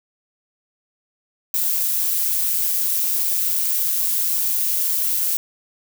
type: noise with amplitude modulation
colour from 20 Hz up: violet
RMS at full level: -18 dBFS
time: 1.54-5.37 s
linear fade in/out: 2 ms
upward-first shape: sine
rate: 174 Hz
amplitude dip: 55%
effects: none